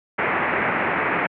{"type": "low-pass noise", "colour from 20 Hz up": "white", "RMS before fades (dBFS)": -22, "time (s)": [0.18, 1.27], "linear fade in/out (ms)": 10, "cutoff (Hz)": 2300, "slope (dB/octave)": 48, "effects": ["high-pass 150 Hz 12 dB/octave"]}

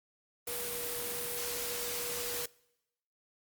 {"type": "tone in noise", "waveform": "sine", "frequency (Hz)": 480.9, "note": "B4", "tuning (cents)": -46, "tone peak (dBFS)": -42, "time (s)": [0.47, 2.46], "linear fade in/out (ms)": 5, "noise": "white", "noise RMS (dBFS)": -37, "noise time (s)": [0.47, 2.46], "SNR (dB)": -8, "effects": ["noise-tail reverb RT60 0.9 s tail -24 dB re dry", "Opus 32 kbps"]}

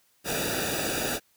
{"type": "noise with comb filter", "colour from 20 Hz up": "pink", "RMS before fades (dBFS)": -29, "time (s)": [0.24, 1.2], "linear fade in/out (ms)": 50, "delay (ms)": 0.94, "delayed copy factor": -1, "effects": ["white hiss -66 dBFS RMS until 1.36 s"]}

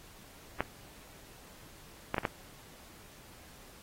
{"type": "clicks", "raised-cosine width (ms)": 0.5, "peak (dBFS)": -14, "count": 4, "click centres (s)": [0.606, 2.144, 2.182, 2.252], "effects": ["pink hiss -55 dBFS RMS until 3.82 s", "AAC 48 kbps"]}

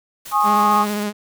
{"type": "noise with tremolo", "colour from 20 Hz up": "white", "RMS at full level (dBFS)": -35, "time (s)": [0.25, 1.04], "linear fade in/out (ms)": 10, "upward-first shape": "square", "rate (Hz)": 6.5, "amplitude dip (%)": 35}
{"type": "chord", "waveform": "sine", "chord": "Ab suspended fourth", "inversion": "none", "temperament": "equal with one note detuned", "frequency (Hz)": [830.6, 1083.4, 1244.5], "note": ["Ab5", "Db6", "Eb6"], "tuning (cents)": [0, -40, 0], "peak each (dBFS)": -18, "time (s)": [0.31, 0.86], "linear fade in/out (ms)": 50}
{"type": "tone with vibrato", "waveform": "sawtooth", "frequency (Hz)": 207.7, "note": "G#3", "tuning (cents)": 0, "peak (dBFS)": -17, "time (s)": [0.43, 1.13], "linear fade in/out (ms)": 50, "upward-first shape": "square", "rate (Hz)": 15, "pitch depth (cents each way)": 18}
{"effects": []}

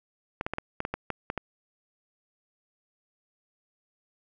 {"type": "clicks", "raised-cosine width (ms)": 0.5, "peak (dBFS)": -15, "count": 10, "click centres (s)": [0.411, 0.465, 0.536, 0.584, 0.804, 0.851, 0.94, 1.103, 1.301, 1.377], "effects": []}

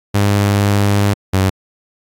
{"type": "tone pair in turn", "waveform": "sawtooth", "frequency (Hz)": [101.3, 95.23], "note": ["G#2", "G2"], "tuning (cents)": [-43, -50], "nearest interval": "minor second", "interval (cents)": 107, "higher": "first", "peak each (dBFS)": -7, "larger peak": "neither", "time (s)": [[0.14, 1.14], [1.33, 1.5]], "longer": "first", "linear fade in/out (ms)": 10, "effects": ["AAC 64 kbps"]}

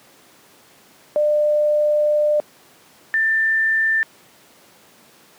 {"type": "tone pair in turn", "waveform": "sine", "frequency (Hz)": [598, 1782.7], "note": ["D5", "A6"], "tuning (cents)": [31, 22], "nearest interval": "octave + perfect fifth", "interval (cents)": 1891, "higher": "second", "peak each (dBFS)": [-14, -15], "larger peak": "first", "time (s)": [[1.16, 2.4], [3.14, 4.03]], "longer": "first", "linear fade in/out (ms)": 0, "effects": ["pink hiss -50 dBFS RMS until 5.38 s", "high-pass 200 Hz 12 dB/octave"]}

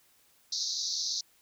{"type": "band-pass noise", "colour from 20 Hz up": "pink", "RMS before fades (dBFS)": -33, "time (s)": [0.52, 1.21], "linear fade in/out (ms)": 5, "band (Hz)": [3900, 6300], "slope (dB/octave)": 96, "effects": ["white hiss -65 dBFS RMS until 1.41 s"]}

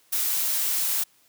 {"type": "noise with high-pass filter sweep", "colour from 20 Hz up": "blue", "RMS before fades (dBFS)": -25, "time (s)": [0.12, 1.04], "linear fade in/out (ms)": 10, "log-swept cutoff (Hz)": [210, 590], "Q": 1.2, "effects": ["white hiss -61 dBFS RMS until 1.28 s", "high-pass 80 Hz 12 dB/octave"]}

